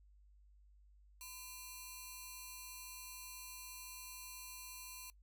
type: ring-modulated tone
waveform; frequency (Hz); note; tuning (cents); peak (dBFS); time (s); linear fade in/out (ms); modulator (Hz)
5% pulse; 1709; G#6; +49; -35; 1.21-5.1; 0; 691
effects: noise-tail reverb RT60 0.1 s tail -21 dB re dry + added 50 Hz sine -62 dBFS peak until 5.22 s